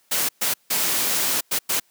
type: noise bursts at uneven times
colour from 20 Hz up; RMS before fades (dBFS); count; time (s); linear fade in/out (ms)
white; -22; 5; 0.11-0.29 / 0.41-0.54 / 0.7-1.41 / 1.51-1.59 / 1.69-1.8; 10
effects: white hiss -62 dBFS RMS until 1.9 s + high-pass 150 Hz 12 dB/octave